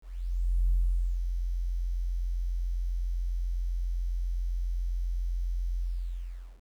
sine tone with ADSR envelope, 43.72 Hz, F1, 3 cents sharp, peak -20 dBFS, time 0.01-6.62 s, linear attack 690 ms, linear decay 480 ms, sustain -7 dB, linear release 810 ms, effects tanh soft clip ceiling -17 dBFS + 10-bit

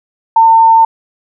sine tone, 903 Hz, A5, 45 cents sharp, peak -3 dBFS, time 0.36-0.85 s, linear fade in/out 5 ms, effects none

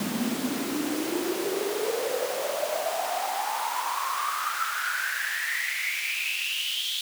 pink noise with high-pass filter sweep, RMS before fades -29 dBFS, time 0-7.01 s, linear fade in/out 2 ms, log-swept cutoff 210 to 3400 Hz, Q 9.1, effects none

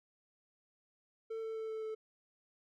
triangle tone with pitch steps, 447.6 / 445 / 442.5 / 439.9 / 437.4 Hz, A4 / A4 / A4 / A4 / A4, +30 / +20 / +10 / 0 / -10 cents, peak -36 dBFS, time 1.3-1.95 s, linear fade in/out 10 ms, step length 130 ms, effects none

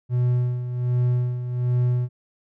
triangle tone with tremolo, 123.47 Hz, B2, in tune, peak -15 dBFS, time 0.09-2.09 s, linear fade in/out 50 ms, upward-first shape sine, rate 1.3 Hz, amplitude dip 65%, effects none

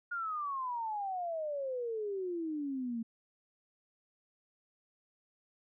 sine exponential sweep, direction down, 1438 to 223.4 Hz, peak -34 dBFS, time 0.11-3.03 s, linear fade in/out 10 ms, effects none

